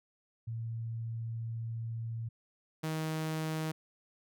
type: tone pair in turn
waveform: sine / sawtooth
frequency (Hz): 114.3 / 157.84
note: A#2 / D#3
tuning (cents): -34 / +25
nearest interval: tritone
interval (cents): 559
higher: second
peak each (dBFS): -35 / -29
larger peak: second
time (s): 0.47-2.29 / 2.83-3.72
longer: first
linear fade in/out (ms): 10
effects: none